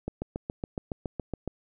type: click train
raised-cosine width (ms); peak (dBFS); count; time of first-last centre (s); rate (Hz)
2; -18; 11; 0.08-1.477; 7.16
effects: none